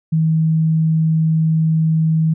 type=tone; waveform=sine; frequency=159.8 Hz; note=D#3; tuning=47 cents sharp; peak=-12 dBFS; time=0.12-2.34 s; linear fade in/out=10 ms; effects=none